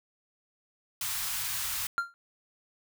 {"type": "band-stop noise", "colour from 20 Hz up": "white", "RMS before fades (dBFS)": -33, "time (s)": [1.01, 1.87], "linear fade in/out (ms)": 2, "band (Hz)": [140, 910], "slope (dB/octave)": 24}
{"type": "tone with exponential decay", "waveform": "triangle", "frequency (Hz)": 1388, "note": "F6", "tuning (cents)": -11, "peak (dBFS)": -20, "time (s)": [1.98, 2.14], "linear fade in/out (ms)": 0, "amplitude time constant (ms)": 34}
{"effects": []}